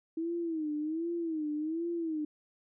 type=tone with vibrato; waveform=sine; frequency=319.9 Hz; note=D#4; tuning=48 cents sharp; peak=-31 dBFS; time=0.17-2.25 s; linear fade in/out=5 ms; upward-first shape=sine; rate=1.3 Hz; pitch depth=120 cents each way; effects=none